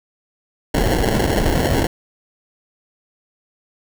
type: noise with sample-and-hold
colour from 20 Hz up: pink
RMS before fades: -17 dBFS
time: 0.74-1.87 s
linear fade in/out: 5 ms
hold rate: 1225 Hz
effects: none